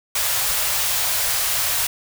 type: band-stop noise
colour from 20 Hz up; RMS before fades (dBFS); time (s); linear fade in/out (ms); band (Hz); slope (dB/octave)
white; -21; 0.15-1.87; 5; 130 to 520; 24
effects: none